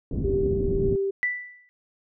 pink low-pass noise, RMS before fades -27 dBFS, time 0.11-0.96 s, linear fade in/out 2 ms, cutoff 340 Hz, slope 24 dB/octave
sine tone with tremolo, 392.2 Hz, G4, 1 cent sharp, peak -21 dBFS, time 0.24-1.11 s, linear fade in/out 10 ms, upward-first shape triangle, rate 1.8 Hz, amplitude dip 40%
sine tone with exponential decay, 1975.5 Hz, B6, in tune, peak -19 dBFS, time 1.23-1.69 s, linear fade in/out 0 ms, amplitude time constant 100 ms
effects none

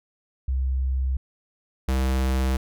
sine / square tone pair in turn, 65.41 / 65.41 Hz, C2 / C2, 0 / 0 cents, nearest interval unison, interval 0 cents, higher neither, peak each -21 dBFS, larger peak neither, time 0.48-1.17 / 1.88-2.57 s, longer neither, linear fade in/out 5 ms, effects none

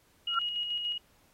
sine tone with tremolo, 2888 Hz, F#7, 43 cents flat, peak -29 dBFS, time 0.27-0.98 s, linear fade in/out 5 ms, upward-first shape square, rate 6.9 Hz, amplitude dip 35%
sine tone with exponential growth, 1368 Hz, F6, 36 cents flat, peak -21 dBFS, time 0.27-0.39 s, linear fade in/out 5 ms, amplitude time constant 26 ms
effects pink hiss -66 dBFS RMS until 1.33 s + AAC 48 kbps

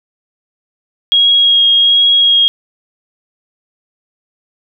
sine tone with vibrato, 3283 Hz, G#7, 21 cents flat, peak -6 dBFS, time 1.12-2.48 s, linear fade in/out 0 ms, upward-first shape sine, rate 1.3 Hz, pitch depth 12 cents each way, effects none

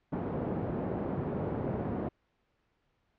pink band-pass noise, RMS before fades -34 dBFS, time 0.12-2.09 s, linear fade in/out 10 ms, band 120 to 590 Hz, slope 12 dB/octave, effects pink hiss -75 dBFS RMS until 3.18 s + low-pass 3000 Hz 12 dB/octave

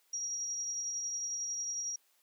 sine tone with tremolo, 5690 Hz, F8, 31 cents sharp, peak -33 dBFS, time 0.13-1.96 s, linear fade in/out 5 ms, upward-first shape triangle, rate 11 Hz, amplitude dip 30%, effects white hiss -71 dBFS RMS until 2.22 s + high-pass 400 Hz 12 dB/octave

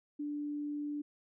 sine tone, 293.4 Hz, D4, 2 cents flat, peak -35 dBFS, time 0.19-1.02 s, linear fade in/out 10 ms, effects none

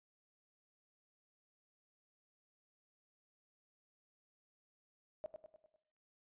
sine tone with echo, 622.3 Hz, D#5, in tune, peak -39 dBFS, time 5.24-5.26 s, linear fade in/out 0 ms, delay 100 ms, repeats 5, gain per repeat -6 dB, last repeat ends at 5.76 s, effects noise-tail reverb RT60 0.9 s tail -18 dB re dry + resampled to 8000 Hz

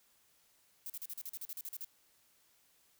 violet noise bursts, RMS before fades -43 dBFS, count 13, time 0.86-1.846 s, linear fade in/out 0 ms, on 38 ms, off 41 ms, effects white hiss -70 dBFS RMS until 2.99 s

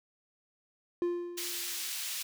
triangle tone with exponential decay, 349.2 Hz, F4, in tune, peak -24 dBFS, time 1.02-1.9 s, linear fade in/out 1 ms, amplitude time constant 190 ms
pink high-pass noise, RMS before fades -37 dBFS, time 1.37-2.23 s, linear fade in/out 10 ms, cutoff 3000 Hz, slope 12 dB/octave
effects none

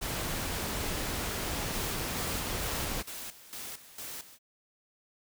pink noise, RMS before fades -34 dBFS, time 0.01-3.03 s, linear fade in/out 20 ms
white noise with tremolo, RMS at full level -41 dBFS, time 1.71-4.39 s, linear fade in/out 50 ms, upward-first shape square, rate 2.2 Hz, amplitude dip 75%
effects none

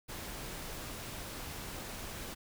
pink noise, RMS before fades -43 dBFS, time 0.08-2.35 s, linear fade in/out 20 ms, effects none

